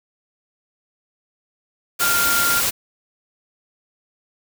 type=tone in noise; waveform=sine; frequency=1396.9 Hz; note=F6; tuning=in tune; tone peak=-19 dBFS; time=2-2.61 s; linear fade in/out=20 ms; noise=white; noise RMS=-20 dBFS; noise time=1.99-2.71 s; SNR=-2 dB; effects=none